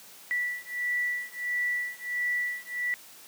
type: beating tone pair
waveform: sine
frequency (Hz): 1959 / 1960.5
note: B6 / B6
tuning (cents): -15 / -13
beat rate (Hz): 1.5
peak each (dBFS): -31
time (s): 0.31-2.94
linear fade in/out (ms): 0
effects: white hiss -50 dBFS RMS until 3.27 s + high-pass 150 Hz 12 dB/octave